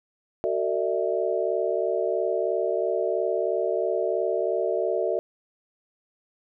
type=tone cluster; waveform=sine; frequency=373.7 / 452.6 / 595 / 658 Hz; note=F#4 / A4 / D5 / E5; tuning=+17 / +49 / +22 / -3 cents; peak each=-28 dBFS; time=0.44-5.19 s; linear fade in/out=0 ms; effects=none